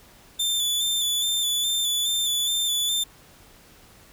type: tone with vibrato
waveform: sawtooth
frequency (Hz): 3520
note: A7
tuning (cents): 0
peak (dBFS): -19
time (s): 0.39-3.04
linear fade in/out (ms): 10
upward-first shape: square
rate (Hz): 2.4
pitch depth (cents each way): 29
effects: pink hiss -52 dBFS RMS until 4.12 s